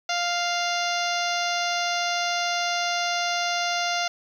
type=harmonic tone; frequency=698.5 Hz; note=F5; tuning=in tune; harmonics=1 / 2 / 3 / 4 / 5 / 6 / 7 / 8 / 9; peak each=-27 / -30 / -32 / -33 / -34 / -35 / -35 / -36 / -37 dBFS; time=0.09-4.08 s; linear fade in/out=5 ms; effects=9-bit